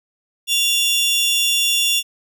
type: tone pair together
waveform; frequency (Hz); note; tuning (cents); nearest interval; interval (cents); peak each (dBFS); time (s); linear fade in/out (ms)
sawtooth; 2784 / 3454; F7 / A7; -6 / -33; major third; 373; -15; 0.47-2.03; 50
effects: none